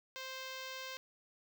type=tone with notch filter; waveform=5% pulse; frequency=523.3 Hz; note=C5; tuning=in tune; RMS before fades=-45 dBFS; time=0.16-0.97 s; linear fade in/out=0 ms; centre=10000 Hz; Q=0.54; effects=none

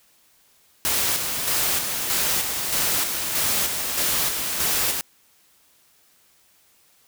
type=noise with tremolo; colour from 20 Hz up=white; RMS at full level=-22 dBFS; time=0.85-5.01 s; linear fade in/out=0 ms; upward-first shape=square; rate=1.6 Hz; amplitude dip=40%; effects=white hiss -59 dBFS RMS until 7.07 s

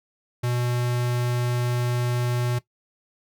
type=tone; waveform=square; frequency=122.1 Hz; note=B2; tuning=19 cents flat; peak=-23 dBFS; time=0.43-2.59 s; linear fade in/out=10 ms; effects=noise-tail reverb RT60 0.1 s tail -17 dB re dry

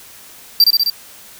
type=tone with echo; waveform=square; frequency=4700 Hz; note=D8; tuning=1 cent sharp; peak=-6 dBFS; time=0.6-0.64 s; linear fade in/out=2 ms; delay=65 ms; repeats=4; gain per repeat=-2 dB; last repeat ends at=0.9 s; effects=white hiss -40 dBFS RMS until 1.39 s

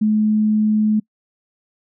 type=tone; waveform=sine; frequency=214.1 Hz; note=A3; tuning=47 cents flat; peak=-13 dBFS; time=0.01-1 s; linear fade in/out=10 ms; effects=noise-tail reverb RT60 0.1 s tail -26 dB re dry

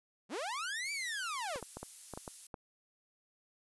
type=linear two-way sweep; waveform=sawtooth; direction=up then down; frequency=159.9 to 2349 to 400.1 Hz; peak=-33 dBFS; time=0.29-1.61 s; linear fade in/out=50 ms; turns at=0.92 s
type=noise; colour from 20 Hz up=violet; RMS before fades=-46 dBFS; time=0.85-2.47 s; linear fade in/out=5 ms
type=clicks; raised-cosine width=1 ms; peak=-28 dBFS; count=8; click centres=1.559 / 1.627 / 1.77 / 1.83 / 2.137 / 2.175 / 2.278 / 2.542 s
effects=resampled to 24000 Hz

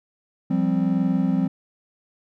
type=chord; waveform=triangle; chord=F suspended second; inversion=none; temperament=equal; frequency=174.61 / 196 / 261.6 Hz; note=F3 / G3 / C4; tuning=0 / 0 / 0 cents; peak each=-21 / -21 / -21 dBFS; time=0.5-1.48 s; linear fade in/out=10 ms; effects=none

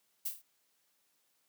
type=noise with echo; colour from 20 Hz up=violet; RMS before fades=-35 dBFS; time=0.25-0.29 s; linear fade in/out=10 ms; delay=26 ms; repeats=5; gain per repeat=-5 dB; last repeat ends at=0.42 s; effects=white hiss -75 dBFS RMS until 1.48 s + high-pass 150 Hz 12 dB/octave

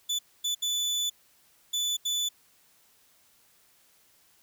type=tone bursts at uneven times; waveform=30% pulse; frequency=3484 Hz; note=A7; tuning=18 cents flat; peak=-24 dBFS; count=5; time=0.09-0.19 / 0.44-0.55 / 0.62-1.1 / 1.73-1.97 / 2.05-2.29 s; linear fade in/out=10 ms; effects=white hiss -63 dBFS RMS until 4.42 s

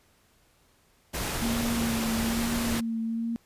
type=noise; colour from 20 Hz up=pink; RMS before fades=-31 dBFS; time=1.13-2.81 s; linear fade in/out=20 ms
type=tone with vibrato; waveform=sine; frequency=230 Hz; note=A#3; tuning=23 cents flat; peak=-27 dBFS; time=1.42-3.36 s; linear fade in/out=0 ms; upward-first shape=triangle; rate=1.1 Hz; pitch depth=37 cents each way
effects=pink hiss -64 dBFS RMS until 3.45 s + resampled to 32000 Hz

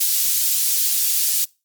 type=high-pass noise; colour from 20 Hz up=white; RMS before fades=-19 dBFS; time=0-1.45 s; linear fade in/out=10 ms; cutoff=4600 Hz; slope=12 dB/octave; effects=noise-tail reverb RT60 0.3 s tail -25 dB re dry + Opus 32 kbps

